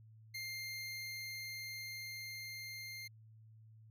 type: tone with level ramp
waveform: 25% pulse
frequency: 2107 Hz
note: C7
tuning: 12 cents sharp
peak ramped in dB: -38 to -42 dBFS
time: 0.34-3.08 s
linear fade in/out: 10 ms
effects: added 110 Hz sine -57 dBFS peak until 3.9 s